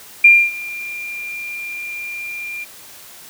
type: tone with ADSR envelope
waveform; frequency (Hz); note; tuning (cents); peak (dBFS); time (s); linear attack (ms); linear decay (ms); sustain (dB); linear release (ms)
sine; 2392; D7; +31; -3; 0.24-2.65; 6; 260; -22; 19
effects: white hiss -40 dBFS RMS until 3.29 s + high-pass 60 Hz 12 dB/octave